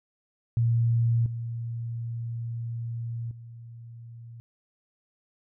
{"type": "tone with level steps", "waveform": "sine", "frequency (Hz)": 116.54, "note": "A#2", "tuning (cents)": 0, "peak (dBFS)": [-20, -30, -41], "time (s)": [0.57, 4.4], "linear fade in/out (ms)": 0, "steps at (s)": [1.26, 3.31], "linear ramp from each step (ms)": 2, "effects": []}